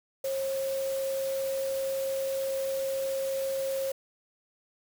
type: tone in noise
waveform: sine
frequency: 539 Hz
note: C#5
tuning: 49 cents flat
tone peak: -28 dBFS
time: 0.24-3.92 s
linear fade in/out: 5 ms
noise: white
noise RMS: -42 dBFS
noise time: 0.24-3.92 s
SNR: +11 dB
effects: none